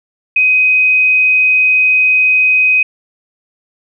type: tone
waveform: sine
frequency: 2514 Hz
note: D#7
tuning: 17 cents sharp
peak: -7 dBFS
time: 0.36-2.83 s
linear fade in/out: 5 ms
effects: none